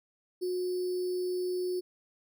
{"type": "tone with sample-and-hold", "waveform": "sine", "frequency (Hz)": 363, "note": "F#4", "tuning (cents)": -33, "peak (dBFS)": -29, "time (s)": [0.41, 1.81], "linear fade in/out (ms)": 20, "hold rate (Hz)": 4900, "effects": []}